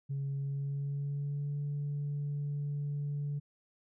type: tone with pitch glide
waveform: sine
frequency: 138.59 to 144.56 Hz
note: C#3 to D3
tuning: 0 to -27 cents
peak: -31 dBFS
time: 0.09-3.4 s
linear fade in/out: 20 ms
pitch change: +73 cents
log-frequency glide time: 0.37-1.58 s
effects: tanh soft clip ceiling -30 dBFS